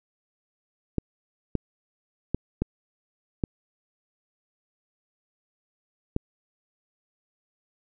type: clicks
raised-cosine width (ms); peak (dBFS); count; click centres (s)
3; -11; 6; 0.983 / 1.553 / 2.346 / 2.62 / 3.438 / 6.164
effects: none